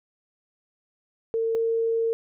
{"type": "tone pair in turn", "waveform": "sine", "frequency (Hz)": [453.2, 455.6], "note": ["A#4", "A#4"], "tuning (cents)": [-49, -40], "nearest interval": "unison", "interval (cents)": 9, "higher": "second", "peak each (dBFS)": [-22, -21], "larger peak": "second", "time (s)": [[1.34, 1.55], [1.55, 2.13]], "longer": "second", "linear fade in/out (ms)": 0, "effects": []}